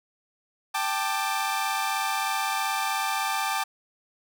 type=chord; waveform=sawtooth; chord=G suspended second; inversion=none; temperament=equal with one note detuned; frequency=784 / 880 / 1187.6 Hz; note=G5 / A5 / D6; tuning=0 / 0 / +19 cents; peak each=-26 / -26 / -26 dBFS; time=0.74-3.64 s; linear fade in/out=10 ms; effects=none